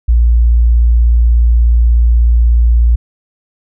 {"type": "tone", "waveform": "sine", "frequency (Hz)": 58.27, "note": "A#1", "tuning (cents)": 0, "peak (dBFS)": -5, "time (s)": [0.08, 2.96], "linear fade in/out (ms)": 10, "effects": []}